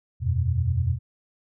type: chord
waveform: sine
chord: E suspended second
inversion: none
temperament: equal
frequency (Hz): 82.41 / 92.5 / 123.47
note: E2 / F#2 / B2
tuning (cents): 0 / 0 / 0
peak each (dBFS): -25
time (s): 0.2-0.99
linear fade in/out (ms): 50
effects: none